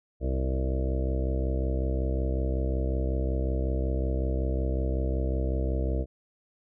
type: harmonic tone with a mistuned harmonic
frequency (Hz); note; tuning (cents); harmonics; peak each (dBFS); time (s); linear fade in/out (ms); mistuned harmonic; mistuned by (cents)
65.41; C2; 0; 1 / 2 / 3 / 4 / 5 / 6 / 7 / 8 / 9 / 10; -26 / -35 / -40 / -39 / -37 / -44 / -37 / -43 / -39 / -44; 0.2-6.06; 50; 6; -42
effects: none